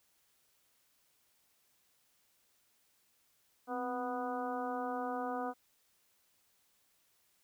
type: harmonic tone with a mistuned harmonic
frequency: 246.9 Hz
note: B3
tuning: in tune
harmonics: 1 / 2 / 3 / 4 / 5 / 6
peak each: -41 / -41 / -39 / -45 / -44 / -49 dBFS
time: 3.67-5.54 s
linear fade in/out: 50 ms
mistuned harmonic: 1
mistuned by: +69 cents
effects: white hiss -73 dBFS RMS until 7.43 s